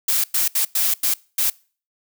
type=noise bursts at uneven times; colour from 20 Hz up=blue; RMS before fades=-19 dBFS; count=6; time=0.08-0.24 / 0.34-0.48 / 0.55-0.65 / 0.75-0.94 / 1.03-1.14 / 1.38-1.5 s; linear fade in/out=5 ms; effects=noise-tail reverb RT60 0.4 s tail -24 dB re dry